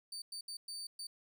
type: tone bursts at uneven times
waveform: 30% pulse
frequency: 4591 Hz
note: D8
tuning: 40 cents flat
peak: -39 dBFS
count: 5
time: 0.12-0.22 / 0.32-0.41 / 0.48-0.57 / 0.68-0.87 / 0.99-1.07 s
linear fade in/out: 5 ms
effects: none